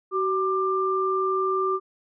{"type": "tone pair together", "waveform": "sine", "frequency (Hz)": [379.1, 1187.7], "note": ["F#4", "D6"], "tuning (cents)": [42, 19], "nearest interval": "octave + minor sixth", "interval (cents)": 1977, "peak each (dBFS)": -24, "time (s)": [0.11, 1.8], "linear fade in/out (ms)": 50, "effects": []}